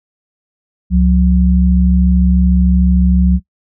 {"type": "tone pair together", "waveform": "sine", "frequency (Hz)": [68, 181.54], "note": ["C#2", "F#3"], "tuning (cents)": [-33, -33], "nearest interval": "octave + perfect fourth", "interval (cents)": 1700, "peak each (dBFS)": -10, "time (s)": [0.9, 3.4], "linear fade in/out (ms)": 50, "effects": ["noise-tail reverb RT60 0.1 s tail -20 dB re dry"]}